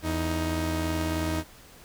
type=tone pair together; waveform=sawtooth; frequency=83.11 / 313.8 Hz; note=E2 / D#4; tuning=+15 / +15 cents; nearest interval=octave + major seventh; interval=2300 cents; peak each=-25 dBFS; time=0.02-1.44 s; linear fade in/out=50 ms; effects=pink hiss -51 dBFS RMS until 1.84 s